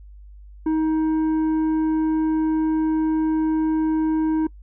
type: tone with tanh clipping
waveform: sine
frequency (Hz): 315.1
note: D#4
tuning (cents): +22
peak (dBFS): -19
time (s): 0.66-4.47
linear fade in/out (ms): 5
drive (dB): 7
effects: noise-tail reverb RT60 0.1 s tail -24 dB re dry + added 50 Hz sine -40 dBFS peak until 4.62 s